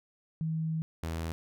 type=tone pair in turn; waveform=sine / sawtooth; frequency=160 / 81.78 Hz; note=D#3 / E2; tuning=+49 / -13 cents; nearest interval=octave; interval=1162 cents; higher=first; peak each=-29 / -29 dBFS; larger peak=neither; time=0.41-0.82 / 1.03-1.32 s; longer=first; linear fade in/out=0 ms; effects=none